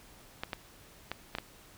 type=clicks; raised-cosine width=0.3 ms; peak=-18 dBFS; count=5; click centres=0.435 / 0.532 / 1.116 / 1.351 / 1.385 s; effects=pink hiss -56 dBFS RMS until 1.77 s